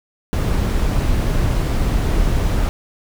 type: noise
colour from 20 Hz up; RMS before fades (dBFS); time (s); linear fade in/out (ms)
brown; -17; 0.33-2.69; 0
effects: none